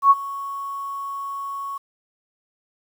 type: tone with ADSR envelope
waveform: sine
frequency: 1108.7 Hz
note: C#6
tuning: in tune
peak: -7 dBFS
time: 0.02-1.78 s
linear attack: 86 ms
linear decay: 35 ms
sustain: -20 dB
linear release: 9 ms
effects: 8-bit

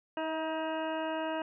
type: harmonic tone with a mistuned harmonic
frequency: 316.9 Hz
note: D#4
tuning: 32 cents sharp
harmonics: 1 / 2 / 3 / 4 / 5 / 6 / 8 / 9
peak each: -37 / -35 / -38 / -46 / -43 / -50 / -50 / -47 dBFS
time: 0.17-1.42 s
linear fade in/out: 2 ms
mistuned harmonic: 2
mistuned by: +16 cents
effects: none

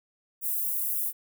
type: high-pass noise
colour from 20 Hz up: white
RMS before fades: -29 dBFS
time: 0.41-1.13 s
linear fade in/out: 50 ms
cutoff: 11000 Hz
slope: 24 dB/octave
effects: none

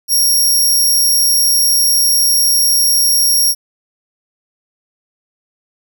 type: tone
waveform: 15% pulse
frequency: 5588 Hz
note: F8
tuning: in tune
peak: -4 dBFS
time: 0.08-3.55 s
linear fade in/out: 50 ms
effects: none

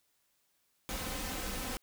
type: noise with comb filter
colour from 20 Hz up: pink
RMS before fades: -38 dBFS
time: 0.89-1.77 s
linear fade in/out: 0 ms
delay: 3.9 ms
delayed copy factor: +0.6
effects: white hiss -75 dBFS RMS until 1.82 s

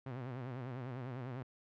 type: tone with vibrato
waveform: sawtooth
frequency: 126.4 Hz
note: B2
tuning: 41 cents sharp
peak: -37 dBFS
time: 0.06-1.43 s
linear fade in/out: 5 ms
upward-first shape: sine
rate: 10 Hz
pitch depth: 120 cents each way
effects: low-pass 2000 Hz 12 dB/octave

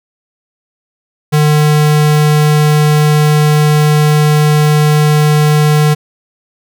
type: tone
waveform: square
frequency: 150.6 Hz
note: D3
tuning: 44 cents sharp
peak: -7 dBFS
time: 1.32-5.95 s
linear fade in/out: 20 ms
effects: none

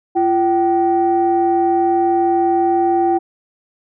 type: tone pair together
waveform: sine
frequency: 343.4 / 771 Hz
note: F4 / G5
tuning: -29 / -29 cents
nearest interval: octave + major second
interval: 1400 cents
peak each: -14 dBFS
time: 0.15-3.19 s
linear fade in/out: 20 ms
effects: tanh soft clip ceiling -6 dBFS

